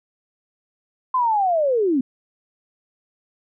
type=linear sweep; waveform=sine; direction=down; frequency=1043 to 243.4 Hz; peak=-16 dBFS; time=1.14-2.01 s; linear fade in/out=5 ms; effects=none